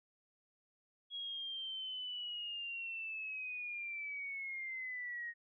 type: linear sweep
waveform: sine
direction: down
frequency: 3322 to 1864.7 Hz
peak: -40 dBFS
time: 1.1-5.34 s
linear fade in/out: 50 ms
effects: none

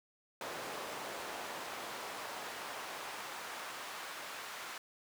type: noise with high-pass filter sweep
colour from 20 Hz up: brown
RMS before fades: -44 dBFS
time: 0.41-4.78 s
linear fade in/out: 2 ms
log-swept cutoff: 590 to 1200 Hz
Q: 0.81
effects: none

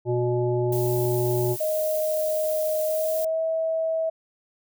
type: harmonic tone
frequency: 121.9 Hz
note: B2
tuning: 22 cents flat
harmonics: 1 / 3 / 5 / 7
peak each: -25 / -23 / -31 / -35 dBFS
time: 0.05-1.57 s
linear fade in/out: 50 ms
type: noise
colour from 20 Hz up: violet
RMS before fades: -34 dBFS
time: 0.72-3.25 s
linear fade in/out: 5 ms
type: tone with pitch glide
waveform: sine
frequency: 622.3 to 646.9 Hz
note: D#5 to E5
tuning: 0 to -33 cents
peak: -22 dBFS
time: 1.6-4.1 s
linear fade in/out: 10 ms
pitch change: +67 cents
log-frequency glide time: 2.85-3.4 s
effects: none

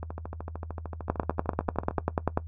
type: two click trains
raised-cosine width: 1 ms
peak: -22 / -10 dBFS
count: 27 / 14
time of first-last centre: 0.03-1.985 / 1.1-2.375 s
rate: 13.3 / 10.2 Hz
effects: noise-tail reverb RT60 0.1 s tail -17 dB re dry + added 81 Hz sine -37 dBFS peak until 2.47 s

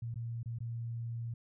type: tone with dropouts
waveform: sine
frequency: 116.54 Hz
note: A#2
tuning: in tune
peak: -36 dBFS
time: 0.02-1.34 s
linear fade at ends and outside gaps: 5 ms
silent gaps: 0.143-0.157 / 0.431-0.458 / 0.587-0.604 s
effects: none

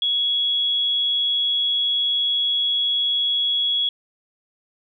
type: tone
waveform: sine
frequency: 3347 Hz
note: G#7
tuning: 13 cents sharp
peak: -18 dBFS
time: 0.02-3.89 s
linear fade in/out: 2 ms
effects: 10-bit

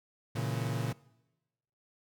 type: chord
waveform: 40% pulse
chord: A# diminished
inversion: none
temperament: equal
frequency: 116.54 / 138.59 / 164.81 Hz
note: A#2 / C#3 / E3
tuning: 0 / 0 / 0 cents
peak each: -33 / -35 / -39 dBFS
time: 0.35-0.93 s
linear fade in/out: 10 ms
effects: noise-tail reverb RT60 1.0 s tail -22 dB re dry

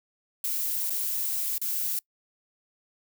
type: noise with dropouts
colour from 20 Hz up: violet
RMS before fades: -29 dBFS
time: 0.44-1.99 s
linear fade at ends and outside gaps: 2 ms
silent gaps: 0.898-0.903 / 1.581-1.615 s
effects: noise-tail reverb RT60 0.1 s tail -25 dB re dry

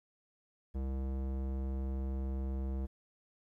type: tone with low-pass filter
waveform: square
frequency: 66.3 Hz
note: C2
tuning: 23 cents sharp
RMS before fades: -36 dBFS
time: 0.74-2.87 s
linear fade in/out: 20 ms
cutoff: 560 Hz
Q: 0.68
effects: 12-bit

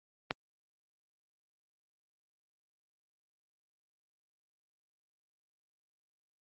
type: click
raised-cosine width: 0.3 ms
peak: -14 dBFS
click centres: 0.309 s
effects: high-pass 80 Hz 12 dB/octave + Opus 32 kbps

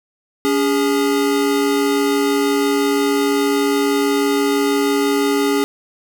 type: tone pair together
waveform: square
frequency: 282.6 / 408.8 Hz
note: C#4 / G#4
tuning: +34 / -27 cents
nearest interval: tritone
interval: 639 cents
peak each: -18 / -18 dBFS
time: 0.45-5.64 s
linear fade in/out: 0 ms
effects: none

